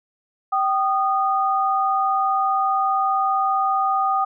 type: tone pair together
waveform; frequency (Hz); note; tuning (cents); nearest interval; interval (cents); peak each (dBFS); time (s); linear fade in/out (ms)
sine; 774.9 / 1230; G5 / D#6; -20 / -20; minor sixth; 800; -20; 0.52-4.25; 10
effects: none